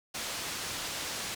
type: low-pass noise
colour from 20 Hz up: white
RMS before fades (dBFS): -37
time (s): 0.14-1.35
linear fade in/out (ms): 10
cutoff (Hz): 6700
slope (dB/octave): 12
effects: none